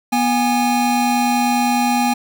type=tone pair together; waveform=square; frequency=243.9 / 821.4 Hz; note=B3 / G#5; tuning=-21 / -19 cents; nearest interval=octave + major sixth; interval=2102 cents; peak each=-18 dBFS; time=0.12-2.14 s; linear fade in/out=10 ms; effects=none